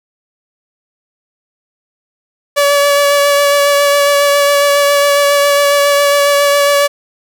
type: tone with vibrato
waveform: sawtooth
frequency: 571 Hz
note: D5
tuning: 49 cents flat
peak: -4 dBFS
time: 2.56-6.88 s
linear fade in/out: 20 ms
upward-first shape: sine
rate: 7.3 Hz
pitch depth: 14 cents each way
effects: none